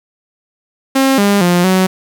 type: tone with pitch steps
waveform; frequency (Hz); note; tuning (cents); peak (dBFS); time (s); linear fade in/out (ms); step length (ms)
sawtooth; 268.2 / 201.8 / 176.3 / 187; C4 / G#3 / F3 / F#3; +43 / -49 / +17 / +19; -5; 0.95-1.87; 10; 230
effects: 7-bit